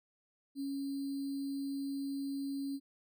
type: tone with sample-and-hold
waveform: sine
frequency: 276.5 Hz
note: C#4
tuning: 4 cents flat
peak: -35 dBFS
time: 0.55-2.8 s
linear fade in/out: 50 ms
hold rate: 4410 Hz
effects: none